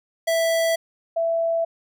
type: tone pair in turn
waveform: square / sine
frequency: 659.3 / 664.3 Hz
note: E5 / E5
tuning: 0 / +13 cents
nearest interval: unison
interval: 13 cents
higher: second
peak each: -19 dBFS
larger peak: neither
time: 0.27-0.76 / 1.16-1.65 s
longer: neither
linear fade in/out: 10 ms
effects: none